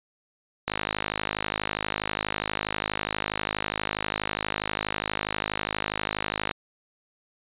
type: click train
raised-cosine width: 0.3 ms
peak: -9 dBFS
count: 306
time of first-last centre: 0.68-6.512 s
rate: 52.3 Hz
effects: resampled to 8000 Hz